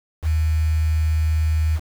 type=tone with quantisation; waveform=sine; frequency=78.6 Hz; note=D#2; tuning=18 cents sharp; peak=-16 dBFS; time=0.22-1.8 s; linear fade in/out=50 ms; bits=6; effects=none